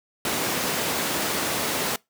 pink high-pass noise, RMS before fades -26 dBFS, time 0.25-1.96 s, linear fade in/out 2 ms, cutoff 210 Hz, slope 12 dB/octave, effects noise-tail reverb RT60 0.2 s tail -24 dB re dry

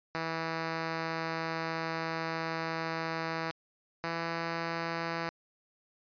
5% pulse tone pair in turn, 163.1 / 166.53 Hz, E3 / E3, -18 / +18 cents, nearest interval unison, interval 36 cents, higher second, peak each -21 dBFS, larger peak neither, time 0.15-3.51 / 4.04-5.29 s, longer first, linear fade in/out 0 ms, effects resampled to 11025 Hz

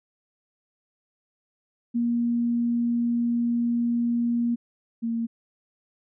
sine tone pair in turn, 236.7 / 230.4 Hz, A#3 / A#3, +27 / -20 cents, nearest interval unison, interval 47 cents, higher first, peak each -21 / -24 dBFS, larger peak first, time 1.94-4.56 / 5.02-5.27 s, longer first, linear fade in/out 20 ms, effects none

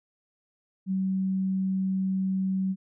sine tone, 190 Hz, F#3, 46 cents sharp, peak -24 dBFS, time 0.86-2.76 s, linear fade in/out 50 ms, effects none

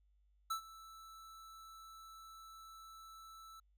square tone with ADSR envelope, 1319 Hz, E6, 1 cent sharp, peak -35 dBFS, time 0.5-3.6 s, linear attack 10 ms, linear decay 96 ms, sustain -19 dB, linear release 6 ms, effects added 50 Hz sine -69 dBFS peak until 3.77 s

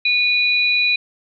sine tone pair together, 2459 / 3945 Hz, D#7 / B7, -21 / -3 cents, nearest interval minor sixth, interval 818 cents, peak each -15 / -20 dBFS, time 0.05-0.96 s, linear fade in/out 5 ms, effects none

